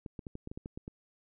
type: clicks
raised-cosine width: 3 ms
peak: -28 dBFS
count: 10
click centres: 0.062 / 0.192 / 0.268 / 0.354 / 0.474 / 0.515 / 0.575 / 0.659 / 0.775 / 0.879 s
effects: none